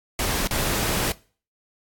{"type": "noise with dropouts", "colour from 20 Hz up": "pink", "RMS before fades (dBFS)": -24, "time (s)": [0.19, 1.12], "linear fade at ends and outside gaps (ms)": 2, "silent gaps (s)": [0.474, 0.509], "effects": ["noise-tail reverb RT60 0.4 s tail -21 dB re dry", "AAC 64 kbps"]}